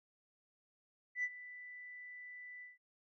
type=tone with ADSR envelope; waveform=sine; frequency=1984 Hz; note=B6; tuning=7 cents sharp; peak=-31 dBFS; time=1.15-2.78 s; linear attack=85 ms; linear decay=50 ms; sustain=-17 dB; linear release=160 ms; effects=tanh soft clip ceiling -29 dBFS